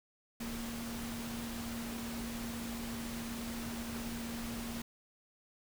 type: tone in noise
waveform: sine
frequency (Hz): 232.9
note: A#3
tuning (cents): -1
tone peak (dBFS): -40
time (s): 0.4-4.82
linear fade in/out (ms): 5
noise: pink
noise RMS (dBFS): -44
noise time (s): 0.4-4.82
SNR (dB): +1
effects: none